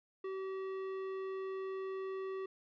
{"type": "tone with tanh clipping", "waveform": "sine", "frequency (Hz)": 382.5, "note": "G4", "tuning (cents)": -42, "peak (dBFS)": -40, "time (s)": [0.24, 2.46], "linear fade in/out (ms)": 5, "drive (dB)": 13, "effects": []}